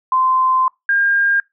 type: tone pair in turn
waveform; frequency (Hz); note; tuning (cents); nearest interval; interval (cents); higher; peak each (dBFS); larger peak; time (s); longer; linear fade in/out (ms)
sine; 1036 / 1609.7; C6 / G6; -17 / +45; minor sixth; 762; second; -12; neither; 0.12-0.68 / 0.89-1.4; first; 2
effects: noise-tail reverb RT60 0.2 s tail -25 dB re dry